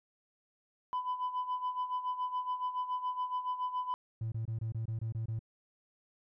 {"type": "tone with tremolo", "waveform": "sine", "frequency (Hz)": 1001, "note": "B5", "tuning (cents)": 23, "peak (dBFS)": -28, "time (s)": [0.93, 3.94], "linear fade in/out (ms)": 0, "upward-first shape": "sine", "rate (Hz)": 7.1, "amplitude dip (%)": 75}
{"type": "tone bursts", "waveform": "triangle", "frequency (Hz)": 112.2, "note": "A2", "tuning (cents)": 34, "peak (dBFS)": -30, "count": 9, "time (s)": [4.21, 5.392], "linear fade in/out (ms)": 5, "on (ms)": 110, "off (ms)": 24}
{"effects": ["tanh soft clip ceiling -29 dBFS"]}